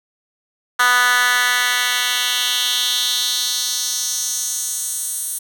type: tone with high-pass filter sweep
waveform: 10% pulse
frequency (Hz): 246.9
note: B3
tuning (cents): 0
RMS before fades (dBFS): -19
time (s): 0.79-5.39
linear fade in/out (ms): 10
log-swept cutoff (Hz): 1400 to 9600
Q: 2.3
effects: none